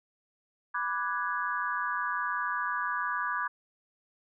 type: chord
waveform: sine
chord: G# half-diminished seventh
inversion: first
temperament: equal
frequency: 987.8 / 1174.7 / 1480 / 1661.2 Hz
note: B5 / D6 / F#6 / G#6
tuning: 0 / 0 / 0 / 0 cents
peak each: -35 / -33 / -36 / -34 dBFS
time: 0.74-3.48 s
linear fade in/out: 10 ms
effects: none